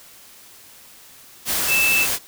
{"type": "tone in noise", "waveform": "sine", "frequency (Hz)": 2637, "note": "E7", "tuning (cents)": 0, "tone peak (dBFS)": -16, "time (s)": [1.67, 2.07], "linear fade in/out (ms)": 50, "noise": "white", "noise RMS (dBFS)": -22, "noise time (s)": [1.45, 2.19], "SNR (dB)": 3, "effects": ["white hiss -46 dBFS RMS until 2.27 s"]}